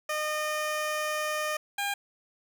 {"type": "tone pair in turn", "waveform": "15% pulse", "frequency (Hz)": [610, 805.4], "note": ["D#5", "G5"], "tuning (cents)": [-34, 47], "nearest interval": "perfect fourth", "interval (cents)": 481, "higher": "second", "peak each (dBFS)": -22, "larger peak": "neither", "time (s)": [[0.09, 1.57], [1.78, 1.94]], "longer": "first", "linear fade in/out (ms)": 5, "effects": []}